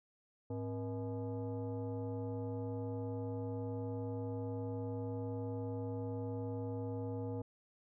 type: tone with frequency modulation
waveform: sine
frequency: 106.1 Hz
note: G#2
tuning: 38 cents sharp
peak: -37 dBFS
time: 0.5-7.42 s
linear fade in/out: 5 ms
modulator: 371 Hz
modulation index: 1.2
effects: none